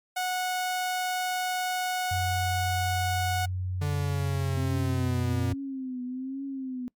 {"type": "tone", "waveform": "sawtooth", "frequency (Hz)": 734, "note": "F#5", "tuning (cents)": -14, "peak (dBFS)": -23, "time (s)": [0.16, 3.46], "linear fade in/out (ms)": 10}
{"type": "tone with pitch glide", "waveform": "sine", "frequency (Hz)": [92, 91.26], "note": ["F#2", "F#2"], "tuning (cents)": [-9, -23], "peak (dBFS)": -28, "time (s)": [2.11, 5.54], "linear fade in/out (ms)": 5, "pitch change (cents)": -14, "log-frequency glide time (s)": [4.21, 4.84]}
{"type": "linear sweep", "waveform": "45% pulse", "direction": "down", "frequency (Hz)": [146.83, 118.4], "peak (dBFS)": -28, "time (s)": [3.81, 5.53], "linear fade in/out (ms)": 10}
{"type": "tone with vibrato", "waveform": "sine", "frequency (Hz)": 261.6, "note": "C4", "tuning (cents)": 0, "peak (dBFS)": -31, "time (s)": [4.57, 6.88], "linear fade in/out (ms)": 0, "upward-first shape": "triangle", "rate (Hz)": 1.2, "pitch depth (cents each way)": 98}
{"effects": ["noise-tail reverb RT60 0.1 s tail -24 dB re dry", "MP3 96 kbps"]}